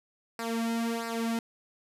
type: tone with flanger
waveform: sawtooth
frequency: 230 Hz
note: A#3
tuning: 23 cents flat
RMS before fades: -31 dBFS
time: 0.39-1.39 s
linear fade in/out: 2 ms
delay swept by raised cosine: 0.3 to 2.6 ms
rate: 1.5 Hz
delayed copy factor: -0.8
effects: resampled to 32000 Hz